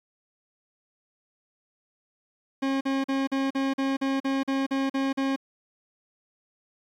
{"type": "tone bursts", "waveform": "40% pulse", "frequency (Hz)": 270.5, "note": "C#4", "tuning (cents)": -42, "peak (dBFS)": -23, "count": 12, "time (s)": [2.62, 5.362], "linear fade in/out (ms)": 10, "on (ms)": 190, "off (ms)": 42, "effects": ["low-pass 4000 Hz 12 dB/octave", "9-bit"]}